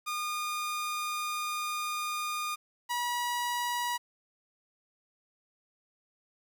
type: tone pair in turn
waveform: sawtooth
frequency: 1218 / 966.7 Hz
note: D#6 / B5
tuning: -37 / -37 cents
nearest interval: major third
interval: 400 cents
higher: first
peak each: -28 / -26 dBFS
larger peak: second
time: 0.06-2.56 / 2.89-3.98 s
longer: first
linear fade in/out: 20 ms
effects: 10-bit